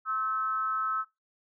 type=tone with frequency modulation; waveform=sine; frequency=1297 Hz; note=E6; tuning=28 cents flat; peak=-27 dBFS; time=0.05-1.05 s; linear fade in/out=50 ms; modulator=226 Hz; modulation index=0.47; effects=noise-tail reverb RT60 0.2 s tail -18 dB re dry